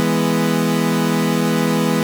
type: chord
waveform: 30% pulse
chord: E major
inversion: none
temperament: equal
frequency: 164.81 / 207.7 / 246.9 Hz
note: E3 / G#3 / B3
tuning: 0 / 0 / 0 cents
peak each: -17 dBFS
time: 0-2.03 s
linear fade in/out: 0 ms
effects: none